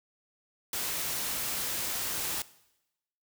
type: noise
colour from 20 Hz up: white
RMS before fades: -33 dBFS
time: 0.73-2.42 s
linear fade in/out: 2 ms
effects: noise-tail reverb RT60 0.9 s tail -19 dB re dry